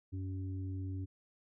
harmonic tone, 94.7 Hz, F#2, 41 cents sharp, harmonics 1 / 3 / 4, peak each -37 / -45 / -57 dBFS, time 0.12-1.06 s, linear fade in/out 20 ms, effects none

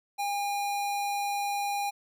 square tone, 810 Hz, G#5, 43 cents flat, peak -29 dBFS, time 0.18-1.91 s, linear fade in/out 20 ms, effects none

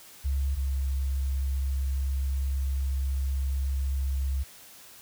sine tone pair in turn, 68.3 / 67.48 Hz, C#2 / C#2, -25 / -46 cents, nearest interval unison, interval 21 cents, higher first, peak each -24 / -25 dBFS, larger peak first, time 0.24-0.56 / 0.56-4.44 s, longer second, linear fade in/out 20 ms, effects white hiss -50 dBFS RMS until 5.01 s

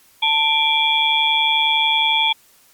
sine tone cluster, 886 / 2355 / 3275 / 3426 Hz, A5 / D7 / G#7 / A7, +12 / +4 / -25 / -47 cents, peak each -20 dBFS, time 0.22-2.33 s, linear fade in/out 10 ms, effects white hiss -53 dBFS RMS until 2.73 s + Opus 48 kbps

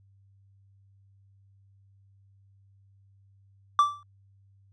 triangle tone with exponential decay, 1167 Hz, D6, 11 cents flat, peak -12 dBFS, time 3.79-4.03 s, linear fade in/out 1 ms, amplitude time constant 52 ms, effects added 98 Hz sine -57 dBFS peak until 4.72 s + resampled to 22050 Hz

